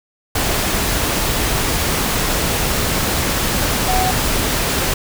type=tone in noise; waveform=sine; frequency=744 Hz; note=F#5; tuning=9 cents sharp; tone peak=-17 dBFS; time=3.88-4.11 s; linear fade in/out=5 ms; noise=pink; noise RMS=-18 dBFS; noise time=0.35-4.94 s; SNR=-2 dB; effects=none